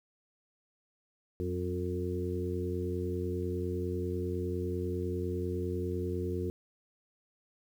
harmonic tone with a mistuned harmonic, 90 Hz, F#2, 47 cents flat, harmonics 1 / 2 / 3 / 4 / 5, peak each -35 / -40 / -41 / -36 / -39 dBFS, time 1.4-6.5 s, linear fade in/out 0 ms, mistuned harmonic 2, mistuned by +42 cents, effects 10-bit

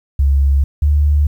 sine tone pair in turn, 69.3 / 73.42 Hz, C#2 / D2, 0 / 0 cents, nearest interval minor second, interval 100 cents, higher second, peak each -9 dBFS, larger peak neither, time 0.19-0.64 / 0.82-1.27 s, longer neither, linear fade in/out 5 ms, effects 8-bit

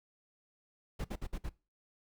brown noise bursts, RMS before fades -37 dBFS, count 5, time 0.99-1.494 s, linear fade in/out 10 ms, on 56 ms, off 56 ms, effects noise-tail reverb RT60 0.3 s tail -21 dB re dry

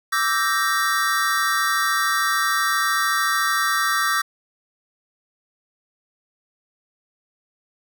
square chord, E half-diminished seventh, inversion third, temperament equal with one note detuned, 1165.2 / 1318.5 / 1568 / 1864.7 Hz, D6 / E6 / G6 / Bb6, -14 / 0 / 0 / 0 cents, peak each -25 dBFS, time 0.12-4.22 s, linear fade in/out 10 ms, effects 9-bit

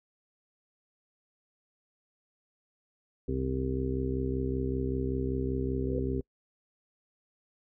harmonic tone, 65.2 Hz, C2, 5 cents flat, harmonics 1 / 2 / 3 / 4 / 5 / 6 / 7, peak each -34 / -35 / -45 / -34 / -46 / -34 / -40 dBFS, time 3.28-6.21 s, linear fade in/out 5 ms
sine tone with exponential growth, 493.9 Hz, B4, in tune, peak -31 dBFS, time 5.68-5.99 s, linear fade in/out 5 ms, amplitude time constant 67 ms
effects noise-tail reverb RT60 0.1 s tail -26 dB re dry

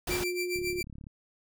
pink noise, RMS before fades -34 dBFS, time 0.07-0.24 s, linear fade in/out 5 ms
sine tone, 358 Hz, F4, 43 cents sharp, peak -31 dBFS, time 0.09-0.81 s, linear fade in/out 2 ms
sawtooth tone with tremolo, 2349 Hz, D7, in tune, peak -27 dBFS, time 0.1-0.83 s, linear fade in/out 10 ms, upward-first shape sine, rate 7.3 Hz, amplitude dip 85%
click train, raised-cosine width 5 ms, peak -33 dBFS, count 19, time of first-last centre 0.56-1.068 s, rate 35.4 Hz
effects none

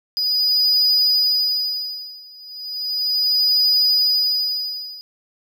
triangle tone with tremolo, 4944 Hz, D#8, 12 cents flat, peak -12 dBFS, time 0.17-5.01 s, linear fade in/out 0 ms, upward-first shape sine, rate 0.35 Hz, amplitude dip 95%, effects none

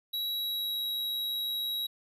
square tone with pitch glide, 3885 to 3858 Hz, B7 to B7, -29 to -41 cents, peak -31 dBFS, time 0.13-1.87 s, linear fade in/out 10 ms, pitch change -12 cents, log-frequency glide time 0.27-0.84 s, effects none

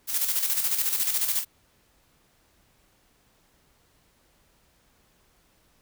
blue noise with tremolo, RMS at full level -24 dBFS, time 0.07-1.45 s, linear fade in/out 50 ms, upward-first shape square, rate 14 Hz, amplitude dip 50%, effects pink hiss -64 dBFS RMS until 5.81 s

